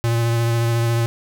square tone with vibrato, 116.54 Hz, A#2, in tune, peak -17 dBFS, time 0.04-1.06 s, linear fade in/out 0 ms, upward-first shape triangle, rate 14 Hz, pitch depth 20 cents each way, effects none

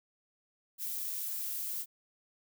violet noise, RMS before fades -37 dBFS, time 0.78-1.86 s, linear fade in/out 50 ms, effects none

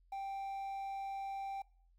triangle tone with quantisation, 784 Hz, G5, in tune, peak -37 dBFS, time 0.12-1.62 s, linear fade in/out 5 ms, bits 11, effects noise-tail reverb RT60 0.5 s tail -22 dB re dry + added 43 Hz sine -65 dBFS peak until 1.98 s

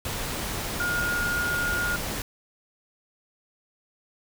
sine tone in noise, 1426 Hz, F6, 36 cents sharp, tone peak -25 dBFS, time 0.8-1.96 s, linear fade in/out 2 ms, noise pink, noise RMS -31 dBFS, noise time 0.05-2.22 s, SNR +3 dB, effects none

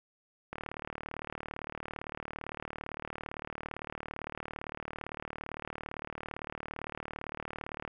click train, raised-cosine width 0.5 ms, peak -23 dBFS, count 278, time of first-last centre 0.53-7.877 s, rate 37.7 Hz, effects none

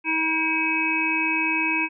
harmonic tone with a mistuned harmonic, 320 Hz, D#4, 49 cents sharp, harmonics 1 / 3 / 5 / 7 / 8, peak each -28 / -29 / -33 / -27 / -23 dBFS, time 0.04-1.89 s, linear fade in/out 50 ms, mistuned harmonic 7, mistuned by +22 cents, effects none

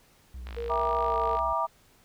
triangle tone with vibrato, 62.6 Hz, B1, 24 cents sharp, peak -35 dBFS, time 0.34-1.53 s, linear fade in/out 5 ms, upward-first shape triangle, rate 8.4 Hz, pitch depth 82 cents each way
click train, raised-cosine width 0.3 ms, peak -27 dBFS, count 49, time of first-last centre 0.47-1.39 s, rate 52.2 Hz
sine tone with pitch glide, 469.5 to 457.5 Hz, A#4 to A#4, +12 to -32 cents, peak -31 dBFS, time 0.56-1.37 s, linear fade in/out 20 ms, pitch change -44 cents, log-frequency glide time 1.02-1.16 s
sine chord, E half-diminished seventh, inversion none, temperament just, 659.3 / 791.1 / 949.3 / 1186.7 Hz, E5 / G5 / Bb5 / D6, 0 / +16 / +31 / +18 cents, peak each -31 / -35 / -29 / -29 dBFS, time 0.69-1.67 s, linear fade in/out 20 ms
effects pink hiss -61 dBFS RMS until 2.04 s

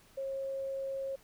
sine tone, 541 Hz, C#5, 42 cents flat, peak -34 dBFS, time 0.17-1.16 s, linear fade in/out 10 ms, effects pink hiss -62 dBFS RMS until 1.23 s

